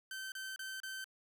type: tone bursts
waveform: sawtooth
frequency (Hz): 1544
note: G6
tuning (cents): -27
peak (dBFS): -38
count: 4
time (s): 0.11-1.043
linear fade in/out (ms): 2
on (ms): 210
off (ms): 31
effects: none